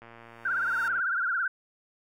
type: click train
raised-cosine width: 0.5 ms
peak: -33 dBFS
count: 114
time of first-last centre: 0.02-0.994 s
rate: 116 Hz
type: tone with exponential growth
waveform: sawtooth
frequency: 917 Hz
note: A#5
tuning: 29 cents flat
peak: -35 dBFS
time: 0.05-0.88 s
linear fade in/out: 0 ms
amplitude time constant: 180 ms
type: tone with vibrato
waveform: sine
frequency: 1469 Hz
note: F#6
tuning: 13 cents flat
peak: -25 dBFS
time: 0.45-1.48 s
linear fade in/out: 5 ms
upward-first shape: triangle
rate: 18 Hz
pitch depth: 160 cents each way
effects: none